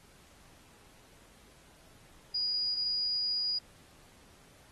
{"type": "tone", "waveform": "sine", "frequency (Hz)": 4896, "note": "D#8", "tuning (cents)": -29, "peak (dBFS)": -29, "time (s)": [2.34, 3.59], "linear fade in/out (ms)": 10, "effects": ["pink hiss -60 dBFS RMS until 4.71 s", "AAC 32 kbps"]}